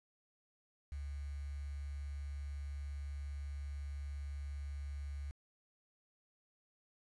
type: tone with quantisation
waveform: sine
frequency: 71.2 Hz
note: C#2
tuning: 47 cents sharp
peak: -40 dBFS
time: 0.92-5.31 s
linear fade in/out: 0 ms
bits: 10
effects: resampled to 24000 Hz